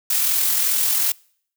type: noise with amplitude modulation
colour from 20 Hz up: blue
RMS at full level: -18 dBFS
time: 0.1-1.12 s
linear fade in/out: 5 ms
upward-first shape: sine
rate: 42.5 Hz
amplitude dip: 30%
effects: noise-tail reverb RT60 0.6 s tail -26 dB re dry